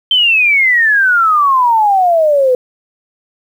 sine exponential sweep, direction down, 3136 to 493.9 Hz, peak -7 dBFS, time 0.11-2.55 s, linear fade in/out 2 ms, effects 7-bit

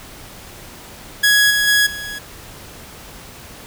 sawtooth tone with level steps, 1670 Hz, G#6, 9 cents sharp, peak -7 / -11 / -8 / -23 dBFS, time 1.23-2.19 s, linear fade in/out 10 ms, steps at 1.5 / 1.67 / 1.86 s, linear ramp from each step 10 ms, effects pink hiss -38 dBFS RMS until 3.66 s

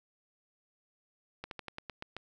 slowing click train, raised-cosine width 0.3 ms, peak -24 dBFS, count 8, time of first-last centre 1.44-2.166 s, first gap 72 ms, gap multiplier 1.12, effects none

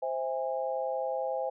sine chord, C augmented, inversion none, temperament just, 523.3 / 654.1 / 817.6 Hz, C5 / E5 / G#5, 0 / -14 / -27 cents, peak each -32 / -35 / -35 dBFS, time 0.02-1.5 s, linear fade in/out 10 ms, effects none

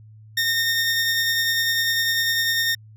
20% pulse tone with tremolo, 1833 Hz, A#6, 30 cents flat, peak -13 dBFS, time 0.37-2.75 s, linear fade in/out 5 ms, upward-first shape sine, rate 10 Hz, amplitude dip 25%, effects added 108 Hz sine -43 dBFS peak until 2.96 s

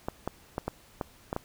clicks, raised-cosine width 1 ms, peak -16 dBFS, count 7, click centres 0.085 / 0.276 / 0.581 / 0.68 / 1.012 / 1.329 / 1.364 s, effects pink hiss -57 dBFS RMS until 1.44 s

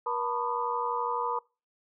sine tone cluster, 479.4 / 897 / 989 / 1095 / 1221 Hz, A#4 / A5 / B5 / C#6 / D#6, +48 / +33 / +2 / -22 / -33 cents, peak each -35 / -34 / -31 / -40 / -36 dBFS, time 0.06-1.39 s, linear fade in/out 5 ms, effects noise-tail reverb RT60 0.3 s tail -24 dB re dry

